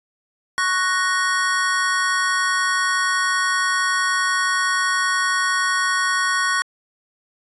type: chord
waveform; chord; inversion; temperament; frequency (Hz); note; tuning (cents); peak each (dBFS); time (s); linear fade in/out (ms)
square; F# major; second; equal; 1108.7 / 1480 / 1864.7; C#6 / F#6 / A#6; 0 / 0 / 0; -23; 0.58-6.62; 0
effects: resampled to 24000 Hz